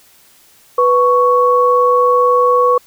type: tone pair together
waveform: sine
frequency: 493.9 / 1112 Hz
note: B4 / C#6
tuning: 0 / +5 cents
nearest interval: octave + major second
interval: 1405 cents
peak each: -11 dBFS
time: 0.78-2.78 s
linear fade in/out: 5 ms
effects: white hiss -48 dBFS RMS until 2.86 s